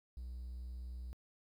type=tone; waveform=triangle; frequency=61.74 Hz; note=B1; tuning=in tune; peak=-40 dBFS; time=0.17-1.13 s; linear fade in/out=0 ms; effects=tanh soft clip ceiling -36 dBFS + 12-bit